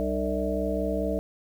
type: harmonic tone with a mistuned harmonic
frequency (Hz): 64.7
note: C2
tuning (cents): -19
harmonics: 1 / 3 / 5 / 7 / 9 / 10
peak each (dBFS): -32 / -32 / -32 / -32 / -32 / -32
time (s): 0-1.19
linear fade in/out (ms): 0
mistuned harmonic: 5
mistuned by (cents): -120
effects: 9-bit